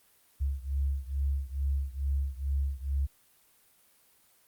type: beating tone pair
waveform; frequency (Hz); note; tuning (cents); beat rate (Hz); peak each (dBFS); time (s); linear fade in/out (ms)
sine; 68.2 / 70.5; C#2 / C#2; -28 / +30; 2.3; -30 / -32; 0.4-3.07; 20
effects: white hiss -64 dBFS RMS until 4.47 s + Opus 32 kbps